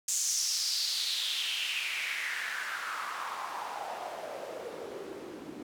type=noise with band-pass filter sweep; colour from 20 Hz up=white; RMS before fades=-35 dBFS; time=0.08-5.63 s; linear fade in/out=5 ms; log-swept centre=7000 to 280 Hz; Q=4.2; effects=none